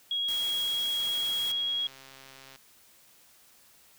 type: tone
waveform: sine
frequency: 3303 Hz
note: G#7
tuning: 10 cents flat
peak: -27 dBFS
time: 0.11-1.87 s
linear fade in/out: 2 ms
type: noise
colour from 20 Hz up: white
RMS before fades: -41 dBFS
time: 0.28-1.52 s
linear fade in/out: 5 ms
type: click train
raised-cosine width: 0.2 ms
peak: -32 dBFS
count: 210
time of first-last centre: 1-2.56 s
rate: 134 Hz
effects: white hiss -59 dBFS RMS until 3.98 s